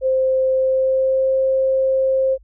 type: tone with pitch glide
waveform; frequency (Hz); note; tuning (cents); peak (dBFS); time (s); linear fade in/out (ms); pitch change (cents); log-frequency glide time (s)
sine; 523.3 to 529.4; C5 to C5; 0 to +20; -14; 0.01-2.38; 50; +20; 0.53-1.35
effects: added 50 Hz sine -46 dBFS peak until 2.43 s